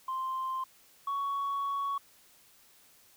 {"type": "tone pair in turn", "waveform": "sine", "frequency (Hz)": [1046.5, 1116.4], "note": ["C6", "C#6"], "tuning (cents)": [0, 12], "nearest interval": "minor second", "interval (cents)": 112, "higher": "second", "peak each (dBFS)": [-30, -28], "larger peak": "second", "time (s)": [[0.08, 0.64], [1.07, 1.98]], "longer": "second", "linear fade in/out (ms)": 5, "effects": ["tanh soft clip ceiling -28 dBFS", "white hiss -61 dBFS RMS until 3.16 s"]}